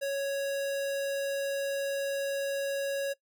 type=tone; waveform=square; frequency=554.4 Hz; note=C#5; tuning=in tune; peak=-30 dBFS; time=0.01-3.14 s; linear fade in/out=20 ms; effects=noise-tail reverb RT60 0.1 s tail -21 dB re dry